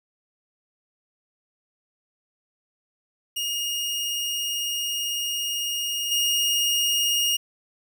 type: tone with level steps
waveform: sawtooth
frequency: 2853 Hz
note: F7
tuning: 36 cents sharp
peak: -22 / -17 dBFS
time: 3.36-7.37 s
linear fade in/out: 10 ms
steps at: 6.11 s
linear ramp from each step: 10 ms
effects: none